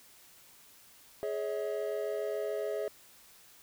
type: tone cluster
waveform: triangle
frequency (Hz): 419.3 / 555 / 642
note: G#4 / C#5 / E5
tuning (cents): +17 / +2 / -46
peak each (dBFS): -33 / -36 / -35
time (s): 1.23-2.88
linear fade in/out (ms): 0
effects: white hiss -58 dBFS RMS until 3.62 s